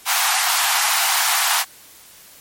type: high-pass noise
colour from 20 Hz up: pink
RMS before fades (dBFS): -18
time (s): 0.05-1.65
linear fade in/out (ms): 50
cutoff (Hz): 700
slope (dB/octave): 96
effects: white hiss -45 dBFS RMS until 2.4 s + MP3 64 kbps